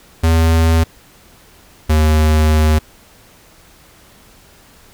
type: tone pair in turn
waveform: square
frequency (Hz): 81.6 / 77.49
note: E2 / D#2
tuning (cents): -17 / -7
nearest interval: minor second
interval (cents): 90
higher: first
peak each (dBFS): -10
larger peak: neither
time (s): 0.23-0.84 / 1.89-2.79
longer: second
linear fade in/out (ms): 10
effects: pink hiss -46 dBFS RMS until 4.93 s